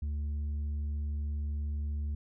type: tone with tanh clipping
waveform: sine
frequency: 73.6 Hz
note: D2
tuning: 4 cents sharp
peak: -32 dBFS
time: 0.02-2.15 s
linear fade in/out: 5 ms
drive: 4 dB
effects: none